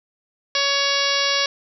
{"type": "harmonic tone", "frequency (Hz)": 560, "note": "C#5", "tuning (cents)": 18, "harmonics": [1, 2, 3, 4, 5, 6, 7, 8, 9, 10], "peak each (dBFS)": [-27, -27, -27, -27, -27, -27, -27, -27, -27, -27], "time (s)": [0.55, 1.46], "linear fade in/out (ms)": 2, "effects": []}